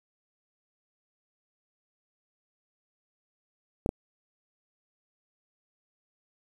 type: clicks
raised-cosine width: 2 ms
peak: -13 dBFS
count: 2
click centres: 3.861 / 3.891 s
effects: 7-bit